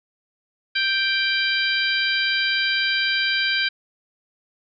harmonic tone with a mistuned harmonic, 784 Hz, G5, in tune, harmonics 2 / 3 / 4 / 5 / 6, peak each -23 / -25 / -26 / -27 / -28 dBFS, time 0.75-3.69 s, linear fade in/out 10 ms, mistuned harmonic 6, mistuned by +19 cents, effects none

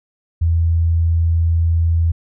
sine tone, 83.1 Hz, E2, 15 cents sharp, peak -12 dBFS, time 0.41-2.12 s, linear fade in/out 10 ms, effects none

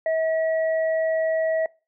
sine tone pair together, 643 / 1926.8 Hz, E5 / B6, -43 / -43 cents, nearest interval octave + perfect fifth, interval 1900 cents, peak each -20 / -32 dBFS, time 0.06-1.66 s, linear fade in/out 2 ms, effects noise-tail reverb RT60 0.3 s tail -22 dB re dry

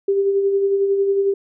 sine tone with tremolo, 395.2 Hz, G4, 14 cents sharp, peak -13 dBFS, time 0.08-1.34 s, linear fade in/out 5 ms, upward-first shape sine, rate 11 Hz, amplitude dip 40%, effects none

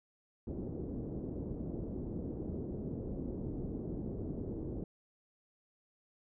white low-pass noise, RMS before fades -40 dBFS, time 0.47-4.84 s, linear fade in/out 2 ms, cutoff 380 Hz, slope 24 dB/octave, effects none

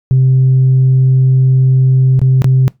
sine tone with dropouts, 130.81 Hz, C3, in tune, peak -4 dBFS, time 0.11-2.68 s, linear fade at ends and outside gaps 0 ms, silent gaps 2.193-2.216 / 2.42-2.444 s, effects noise-tail reverb RT60 0.2 s tail -23 dB re dry + tanh soft clip ceiling -3 dBFS

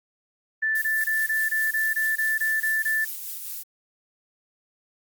sine tone bursts, 1760 Hz, A6, in tune, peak -21 dBFS, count 11, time 0.62-3.05 s, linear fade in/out 10 ms, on 200 ms, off 23 ms
violet noise with tremolo, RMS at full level -32 dBFS, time 0.75-3.63 s, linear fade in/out 5 ms, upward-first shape triangle, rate 4.8 Hz, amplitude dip 40%
effects Opus 24 kbps

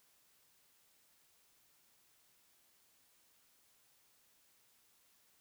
silence, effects white hiss -71 dBFS RMS until 5.4 s

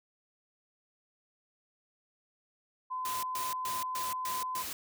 sine tone, 1020 Hz, C6, 44 cents flat, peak -33 dBFS, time 2.9-4.63 s, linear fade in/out 20 ms
white noise bursts, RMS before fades -39 dBFS, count 6, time 3.05-4.73 s, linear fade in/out 2 ms, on 180 ms, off 120 ms
effects none

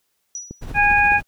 sine tone with exponential decay, 5860 Hz, F#8, 18 cents flat, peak -25 dBFS, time 0.35-0.71 s, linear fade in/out 1 ms, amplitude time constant 77 ms
click train, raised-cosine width 3 ms, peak -19 dBFS, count 4, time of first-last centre 0.51-1.12 s, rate 4.92 Hz
brown noise with tremolo, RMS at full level -28 dBFS, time 0.61-1.23 s, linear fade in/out 20 ms, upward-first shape sine, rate 14 Hz, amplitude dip 45%
harmonic tone, 822 Hz, G#5, 18 cents flat, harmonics 1 / 2 / 3, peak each -17 / -17 / -17 dBFS, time 0.74-1.21 s, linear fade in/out 50 ms
effects white hiss -70 dBFS RMS until 1.27 s

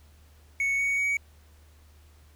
triangle tone with pitch steps, 2217 / 2234 / 2251 Hz, C#7 / C#7 / C#7, 0 / +13 / +26 cents, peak -22 dBFS, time 0.6-1.17 s, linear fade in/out 2 ms, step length 190 ms, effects added 75 Hz sine -53 dBFS peak until 2.35 s + pink hiss -62 dBFS RMS until 2.35 s

